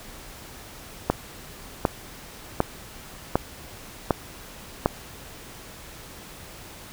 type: click train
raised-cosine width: 1 ms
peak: -4 dBFS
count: 6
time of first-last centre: 1.1-4.859 s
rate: 1.33 Hz
effects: pink hiss -43 dBFS RMS until 6.92 s